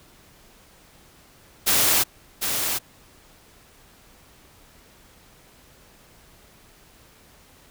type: noise with echo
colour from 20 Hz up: white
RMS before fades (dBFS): -19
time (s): 1.66-2.04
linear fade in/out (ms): 20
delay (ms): 750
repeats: 1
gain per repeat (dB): -6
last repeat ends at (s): 2.79
effects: pink hiss -53 dBFS RMS until 7.7 s